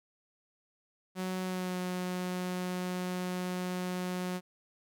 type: tone with pitch glide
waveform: sawtooth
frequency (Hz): 185.3 to 181.59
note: F#3 to F#3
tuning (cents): +3 to -32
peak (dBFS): -29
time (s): 1.15-4.41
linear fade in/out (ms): 50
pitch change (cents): -35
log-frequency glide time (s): 1.43-1.78
effects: none